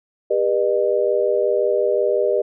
sine tone cluster, 400.4 / 486 / 608 Hz, G4 / B4 / D#5, +37 / -28 / -40 cents, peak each -20 dBFS, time 0.3-2.42 s, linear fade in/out 10 ms, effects none

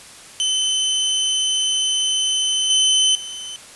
sawtooth tone with level steps, 3049 Hz, G7, 49 cents flat, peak -14 / -10 / -26 dBFS, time 0.4-3.56 s, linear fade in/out 0 ms, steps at 2.7 / 3.15 s, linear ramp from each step 2 ms, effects white hiss -41 dBFS RMS until 3.75 s + resampled to 24000 Hz

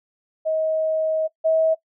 sine tone pair in turn, 633 / 641.8 Hz, D#5 / E5, +30 / -46 cents, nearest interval unison, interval 24 cents, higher second, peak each -19 / -15 dBFS, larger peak second, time 0.45-1.28 / 1.44-1.75 s, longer first, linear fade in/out 20 ms, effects noise-tail reverb RT60 0.1 s tail -19 dB re dry

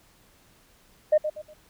sine tone with echo, 611 Hz, D#5, 32 cents flat, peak -14 dBFS, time 1.12-1.18 s, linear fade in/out 10 ms, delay 120 ms, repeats 3, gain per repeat -10 dB, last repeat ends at 1.54 s, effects tanh soft clip ceiling -11 dBFS + pink hiss -59 dBFS RMS until 1.69 s

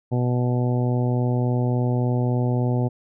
harmonic tone, 123.47 Hz, B2, in tune, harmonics 1 / 2 / 3 / 4 / 5 / 6 / 7, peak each -20 / -26 / -30 / -32 / -34 / -36 / -37 dBFS, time 0.11-2.89 s, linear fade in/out 20 ms, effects none

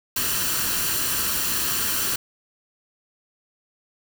white noise with comb filter, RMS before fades -24 dBFS, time 0.16-2.16 s, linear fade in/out 5 ms, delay 0.69 ms, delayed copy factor +0.55, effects none

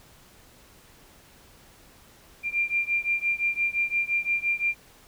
sine beating tone pair, 2381 / 2386.8 Hz, D7 / D7, +23 / +27 cents, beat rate 5.8 Hz, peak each -26 / -27 dBFS, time 2.43-4.75 s, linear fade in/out 50 ms, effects pink hiss -54 dBFS RMS until 5.07 s

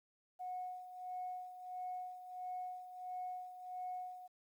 sine tone with tremolo, 731 Hz, F#5, 21 cents flat, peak -39 dBFS, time 0.39-4.28 s, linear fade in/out 20 ms, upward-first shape sine, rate 1.5 Hz, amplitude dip 70%, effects tanh soft clip ceiling -35 dBFS + 12-bit

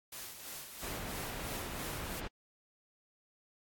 white noise with tremolo, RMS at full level -44 dBFS, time 0.12-2.2 s, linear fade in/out 5 ms, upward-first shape sine, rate 3 Hz, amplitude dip 50%
pink low-pass noise, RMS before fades -42 dBFS, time 0.82-2.28 s, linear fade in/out 10 ms, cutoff 3200 Hz, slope 12 dB/octave
effects AAC 64 kbps

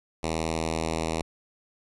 5% pulse tone with notch filter, 80.8 Hz, E2, 34 cents flat, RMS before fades -29 dBFS, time 0.23-1.22 s, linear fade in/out 5 ms, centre 1400 Hz, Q 1.7, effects resampled to 24000 Hz

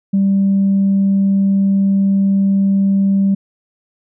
sine tone, 196 Hz, G3, in tune, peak -9 dBFS, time 0.13-3.35 s, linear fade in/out 10 ms, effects tanh soft clip ceiling -7 dBFS

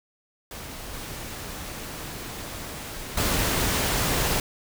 pink noise with level steps, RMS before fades -38 / -36 / -24 dBFS, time 0.51-4.4 s, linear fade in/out 2 ms, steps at 0.93 / 3.17 s, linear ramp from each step 5 ms, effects none

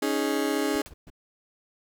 35% pulse chord, C# suspended second, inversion none, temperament just, 277.2 / 311.8 / 415.8 Hz, C#4 / D#4 / G#4, 0 / +4 / +2 cents, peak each -27 dBFS, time 0.02-0.82 s, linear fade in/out 5 ms
brown noise bursts, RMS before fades -44 dBFS, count 3, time 0.74-1.102 s, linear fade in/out 5 ms, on 34 ms, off 130 ms
pink noise with exponential decay, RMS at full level -38 dBFS, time 0.86-0.94 s, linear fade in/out 0 ms, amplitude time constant 17 ms
effects none

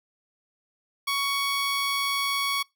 15% pulse tone, 1117 Hz, C#6, 13 cents sharp, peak -18 dBFS, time 1.07-2.63 s, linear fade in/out 10 ms, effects noise-tail reverb RT60 0.2 s tail -24 dB re dry

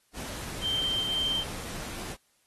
sine tone in noise, 3136 Hz, G7, in tune, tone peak -26 dBFS, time 0.61-1.45 s, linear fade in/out 50 ms, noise pink, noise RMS -39 dBFS, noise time 0.13-2.17 s, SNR +10 dB, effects white hiss -69 dBFS RMS until 2.46 s + AAC 32 kbps

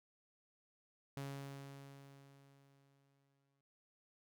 sawtooth tone with exponential decay, 138.59 Hz, C#3, in tune, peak -38 dBFS, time 1.17-3.61 s, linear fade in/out 0 ms, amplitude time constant 530 ms, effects none

